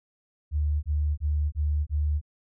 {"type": "tone bursts", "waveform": "sine", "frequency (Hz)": 74.6, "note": "D2", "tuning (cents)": 28, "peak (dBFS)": -22, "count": 5, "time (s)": [0.51, 2.214], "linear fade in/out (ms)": 50, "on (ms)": 320, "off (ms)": 26, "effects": []}